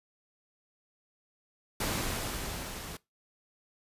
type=noise with level ramp; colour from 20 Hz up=pink; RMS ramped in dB=-31 to -42 dBFS; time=1.8-2.97 s; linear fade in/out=5 ms; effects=noise-tail reverb RT60 0.2 s tail -21 dB re dry + resampled to 32000 Hz